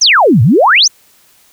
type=exponential two-way sweep; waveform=sine; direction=down then up; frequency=6645 to 102.9 to 6645 Hz; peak=-4 dBFS; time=0.01-0.88 s; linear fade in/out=10 ms; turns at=0.42 s; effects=white hiss -48 dBFS RMS until 1.52 s